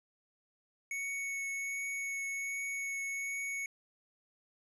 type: tone with vibrato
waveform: square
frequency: 2217 Hz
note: C#7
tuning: in tune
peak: -36 dBFS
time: 0.91-3.66 s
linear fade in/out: 2 ms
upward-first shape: triangle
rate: 1.3 Hz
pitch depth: 10 cents each way
effects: resampled to 24000 Hz + 13-bit